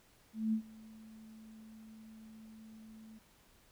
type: tone with ADSR envelope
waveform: sine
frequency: 220 Hz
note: A3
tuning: in tune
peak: -28 dBFS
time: 0.33-3.19 s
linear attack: 200 ms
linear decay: 88 ms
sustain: -23 dB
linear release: 12 ms
effects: pink hiss -66 dBFS RMS until 3.71 s